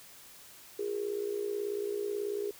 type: tone with amplitude modulation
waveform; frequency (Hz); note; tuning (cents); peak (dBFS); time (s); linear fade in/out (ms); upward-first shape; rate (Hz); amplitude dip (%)
sine; 408.3; G#4; -29; -28; 0.79-2.51; 5; sine; 58.3; 75
effects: white hiss -53 dBFS RMS until 2.59 s